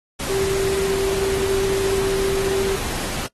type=tone in noise; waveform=sine; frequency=388.6 Hz; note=G4; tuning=15 cents flat; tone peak=-19 dBFS; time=0.29-2.76 s; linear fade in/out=10 ms; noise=pink; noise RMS=-27 dBFS; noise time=0.19-3.27 s; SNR=+5 dB; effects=noise-tail reverb RT60 0.1 s tail -20 dB re dry + AAC 32 kbps